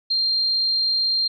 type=tone; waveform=sine; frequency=4186 Hz; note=C8; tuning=in tune; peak=-18 dBFS; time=0.1-1.28 s; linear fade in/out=10 ms; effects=none